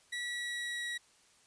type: tone with pitch glide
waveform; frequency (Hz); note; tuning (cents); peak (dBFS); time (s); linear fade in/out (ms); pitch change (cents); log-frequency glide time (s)
30% pulse; 1940 to 1917.7; B6 to A#6; -31 to +49; -33; 0.12-0.98; 10; -20; 0.22-0.85
effects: white hiss -65 dBFS RMS until 1.46 s + resampled to 22050 Hz